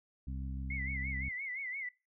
harmonic tone, 66.3 Hz, C2, 23 cents sharp, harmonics 1 / 2 / 3 / 4, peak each -38 / -44 / -48 / -50 dBFS, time 0.27-1.29 s, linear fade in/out 5 ms
sine tone with vibrato, 2093 Hz, C7, in tune, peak -37 dBFS, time 0.7-1.89 s, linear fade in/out 5 ms, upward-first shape sine, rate 5.8 Hz, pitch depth 110 cents each way
effects noise-tail reverb RT60 0.3 s tail -22 dB re dry

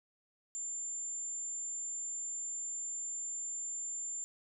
sine tone, 7230 Hz, A8, 46 cents sharp, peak -37 dBFS, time 0.55-4.24 s, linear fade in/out 0 ms, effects none

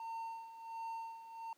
triangle tone with tremolo, 909 Hz, A#5, 44 cents flat, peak -38 dBFS, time 0-1.53 s, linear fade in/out 2 ms, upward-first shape sine, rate 1.4 Hz, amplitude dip 70%, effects pink hiss -72 dBFS RMS until 1.57 s + high-pass 300 Hz 12 dB/octave

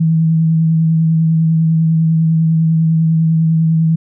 sine tone with vibrato, 161.7 Hz, E3, 33 cents flat, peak -9 dBFS, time 0-3.96 s, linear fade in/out 10 ms, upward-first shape triangle, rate 10 Hz, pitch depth 23 cents each way, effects none

